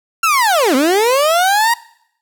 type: linear two-way sweep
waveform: 30% pulse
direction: down then up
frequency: 1384 to 246.7 to 956 Hz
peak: -8 dBFS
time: 0.23-1.74 s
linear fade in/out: 5 ms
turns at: 0.75 s
effects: noise-tail reverb RT60 0.7 s tail -21 dB re dry